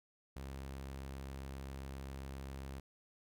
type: tone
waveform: sawtooth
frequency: 67.5 Hz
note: C#2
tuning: 45 cents flat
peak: -40 dBFS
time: 0.36-2.8 s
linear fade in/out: 5 ms
effects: none